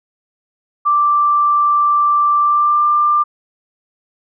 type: tone with pitch glide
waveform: sine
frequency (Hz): 1174.7 to 1189.7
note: D6 to D6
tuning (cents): 0 to +22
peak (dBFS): -10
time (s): 0.85-3.24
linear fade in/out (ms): 20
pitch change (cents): +22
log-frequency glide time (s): 2.41-2.84
effects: none